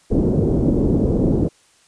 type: low-pass noise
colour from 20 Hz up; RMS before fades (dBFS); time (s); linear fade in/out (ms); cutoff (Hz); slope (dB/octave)
white; -17; 0.1-1.49; 20; 390; 24
effects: white hiss -55 dBFS RMS until 1.87 s + resampled to 22050 Hz